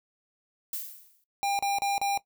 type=noise with exponential decay; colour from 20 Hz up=violet; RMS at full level=-31 dBFS; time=0.73-1.24 s; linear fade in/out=1 ms; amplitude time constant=110 ms
type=tone bursts; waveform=square; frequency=800 Hz; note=G5; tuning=35 cents sharp; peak=-26 dBFS; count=4; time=1.43-2.175 s; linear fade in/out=0 ms; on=160 ms; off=35 ms
effects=noise-tail reverb RT60 0.1 s tail -17 dB re dry